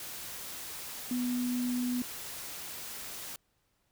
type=tone in noise; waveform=sine; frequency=246.9 Hz; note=B3; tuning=in tune; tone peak=-29 dBFS; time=1.11-2.02 s; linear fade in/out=2 ms; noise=white; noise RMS=-42 dBFS; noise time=0-3.36 s; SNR=+10 dB; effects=pink hiss -75 dBFS RMS until 3.91 s

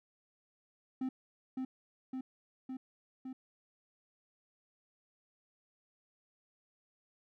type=tone with echo; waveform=triangle; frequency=260 Hz; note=C4; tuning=11 cents flat; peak=-31 dBFS; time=1.01-1.09 s; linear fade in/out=5 ms; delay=560 ms; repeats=4; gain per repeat=-2 dB; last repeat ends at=3.33 s; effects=none

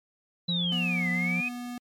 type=exponential two-way sweep; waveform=sine; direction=down then up; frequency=4010 to 1979 to 2548 Hz; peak=-27 dBFS; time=0.48-1.49 s; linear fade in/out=10 ms; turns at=1.1 s
type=tone with pitch glide; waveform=triangle; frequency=174.61 to 176.84 Hz; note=F3 to F3; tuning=0 to +22 cents; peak=-26 dBFS; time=0.48-1.41 s; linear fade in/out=10 ms; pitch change=+22 cents; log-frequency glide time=0.7-0.89 s
type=tone; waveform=square; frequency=244 Hz; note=B3; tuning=21 cents flat; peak=-35 dBFS; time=0.72-1.78 s; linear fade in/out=2 ms
effects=MP3 64 kbps

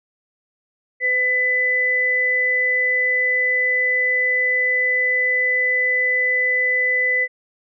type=tone pair together; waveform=sine; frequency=506.8 / 2000 Hz; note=B4 / B6; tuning=+45 / +21 cents; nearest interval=2 octaves; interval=2376 cents; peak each=-27 / -16 dBFS; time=1-7.28 s; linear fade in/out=50 ms; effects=none

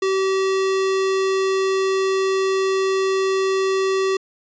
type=tone; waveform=square; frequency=383.6 Hz; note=G4; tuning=37 cents flat; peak=-18 dBFS; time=0.02-4.17 s; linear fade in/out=5 ms; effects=resampled to 16000 Hz

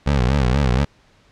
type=tone with vibrato; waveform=20% pulse; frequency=65.9 Hz; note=C2; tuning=13 cents sharp; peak=-10 dBFS; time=0.06-0.85 s; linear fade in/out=10 ms; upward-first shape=sine; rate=4.2 Hz; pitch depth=170 cents each way; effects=pink hiss -55 dBFS RMS until 1.31 s + low-pass 5000 Hz 12 dB/octave

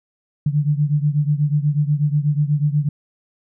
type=beating tone pair; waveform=sine; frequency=145.2 / 153.4 Hz; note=D3 / D#3; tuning=-19 / -24 cents; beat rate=8.2 Hz; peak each=-17 / -20 dBFS; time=0.46-2.89 s; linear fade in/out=5 ms; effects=none

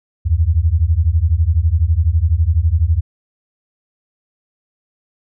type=beating tone pair; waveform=sine; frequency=75.9 / 87.9 Hz; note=D#2 / F2; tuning=-42 / +12 cents; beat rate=12 Hz; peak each=-14 dBFS; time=0.25-3.01 s; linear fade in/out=20 ms; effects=none

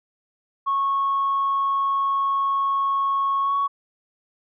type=tone with pitch glide; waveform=sine; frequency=1100 to 1116.6 Hz; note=C#6 to C#6; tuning=-14 to +12 cents; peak=-18 dBFS; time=0.66-3.68 s; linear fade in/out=20 ms; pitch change=+26 cents; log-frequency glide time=3.42-3.55 s; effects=tanh soft clip ceiling -15 dBFS

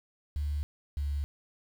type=tone pair in turn; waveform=sine; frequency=73.42 / 71.91 Hz; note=D2 / D2; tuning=0 / -36 cents; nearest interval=unison; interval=36 cents; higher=first; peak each=-28 dBFS; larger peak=neither; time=0.36-0.63 / 0.97-1.24 s; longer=neither; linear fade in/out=0 ms; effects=tanh soft clip ceiling -24 dBFS + 9-bit

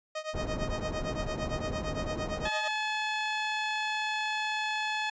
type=tone with tremolo; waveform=sawtooth; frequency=622.3 Hz; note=D#5; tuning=in tune; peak=-27 dBFS; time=0.15-2.68 s; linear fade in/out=5 ms; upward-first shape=triangle; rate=8.8 Hz; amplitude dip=95%
type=low-pass noise; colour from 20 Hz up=pink; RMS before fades=-35 dBFS; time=0.33-2.49 s; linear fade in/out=20 ms; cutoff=770 Hz; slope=12 dB/octave
type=tone; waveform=15% pulse; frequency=858 Hz; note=A5; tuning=44 cents flat; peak=-23 dBFS; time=2.45-5.1 s; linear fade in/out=5 ms
effects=resampled to 16000 Hz

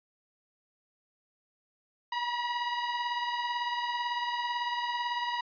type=beating tone pair; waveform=sawtooth; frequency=960 / 978 Hz; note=B5 / B5; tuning=-49 / -17 cents; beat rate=18 Hz; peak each=-27 / -34 dBFS; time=2.12-5.41 s; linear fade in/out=5 ms; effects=resampled to 11025 Hz

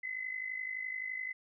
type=tone with amplitude modulation; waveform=sine; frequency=2032 Hz; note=B6; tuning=49 cents sharp; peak=-33 dBFS; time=0.03-1.33 s; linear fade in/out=10 ms; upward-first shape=sine; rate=51.7 Hz; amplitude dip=70%; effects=none

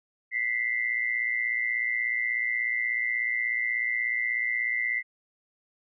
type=tone pair together; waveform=sine; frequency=1975.5 / 2092 Hz; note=B6 / C7; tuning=0 / -1 cents; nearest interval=minor second; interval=99 cents; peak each=-28 dBFS; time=0.31-5.03 s; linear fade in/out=50 ms; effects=none

